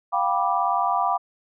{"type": "chord", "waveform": "sine", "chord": "G dominant seventh", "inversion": "third", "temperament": "just", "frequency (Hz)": [705.6, 784, 980, 1176], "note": ["F5", "G5", "B5", "D6"], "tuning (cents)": [18, 0, -14, 2], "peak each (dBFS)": -25, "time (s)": [0.12, 1.18], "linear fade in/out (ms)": 20, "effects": []}